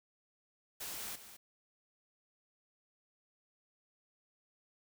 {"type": "noise with echo", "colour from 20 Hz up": "white", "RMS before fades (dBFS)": -43, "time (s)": [0.8, 1.16], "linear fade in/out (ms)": 10, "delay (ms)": 210, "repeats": 1, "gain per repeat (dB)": -11, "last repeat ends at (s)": 1.37, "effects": []}